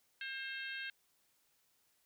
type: harmonic tone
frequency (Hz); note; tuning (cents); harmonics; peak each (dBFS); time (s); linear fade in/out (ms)
533; C5; +32; 3 / 4 / 5 / 6 / 7 / 8; -43 / -50 / -47 / -50 / -53 / -55; 0.21-0.9; 2
effects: white hiss -75 dBFS RMS until 2.05 s